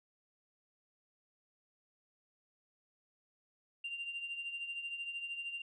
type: tone with tremolo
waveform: sine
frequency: 2781 Hz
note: F7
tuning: 8 cents flat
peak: -35 dBFS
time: 3.84-5.62 s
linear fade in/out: 5 ms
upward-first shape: triangle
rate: 13 Hz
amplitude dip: 70%
effects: tanh soft clip ceiling -34 dBFS